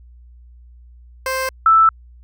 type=tone pair in turn; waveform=15% pulse / sine; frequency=524 / 1320.4 Hz; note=C5 / E6; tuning=+2 / +2 cents; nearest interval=octave + major third; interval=1600 cents; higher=second; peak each=-13 / -8 dBFS; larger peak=second; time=1.26-1.49 / 1.66-1.89 s; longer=neither; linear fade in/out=2 ms; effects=added 60 Hz sine -41 dBFS peak until 2.23 s